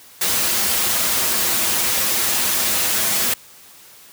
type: noise with comb filter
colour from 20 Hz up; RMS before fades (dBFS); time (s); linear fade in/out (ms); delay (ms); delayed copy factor
white; -19; 0.21-3.34; 5; 6.9; -0.6
effects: white hiss -45 dBFS RMS until 4.12 s + high-pass 80 Hz 12 dB/octave